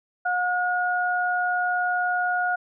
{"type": "tone pair together", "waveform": "sine", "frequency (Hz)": [721, 1442], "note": ["F#5", "F#6"], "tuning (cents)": [-45, -45], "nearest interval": "octave", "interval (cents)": 1200, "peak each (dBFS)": -24, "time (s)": [0.25, 2.56], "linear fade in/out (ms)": 10, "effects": []}